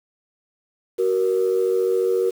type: tone pair together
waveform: sine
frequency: 375.7 / 470 Hz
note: F#4 / A#4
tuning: +26 / +14 cents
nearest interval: major third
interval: 388 cents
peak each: -19 dBFS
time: 0.98-2.31 s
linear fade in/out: 20 ms
effects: tanh soft clip ceiling -11 dBFS + 7-bit